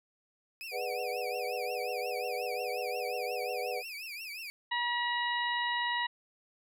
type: tone with vibrato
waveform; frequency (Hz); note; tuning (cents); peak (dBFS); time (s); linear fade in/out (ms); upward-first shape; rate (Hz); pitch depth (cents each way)
30% pulse; 2489; D#7; 0; -37; 0.61-4.5; 0; triangle; 5.6; 190
type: chord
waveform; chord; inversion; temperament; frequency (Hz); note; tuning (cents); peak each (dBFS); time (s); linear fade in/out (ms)
sine; G# half-diminished seventh; none; equal with one note detuned; 415.3 / 493.9 / 598.6 / 740; G#4 / B4 / D5 / F#5; 0 / 0 / +33 / 0; -41 / -36 / -41 / -38; 0.71-3.83; 50
type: harmonic tone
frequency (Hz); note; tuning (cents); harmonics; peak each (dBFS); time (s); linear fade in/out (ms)
961; B5; -48; 1 / 2 / 3 / 4; -33 / -33 / -39 / -39; 4.71-6.07; 10
effects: none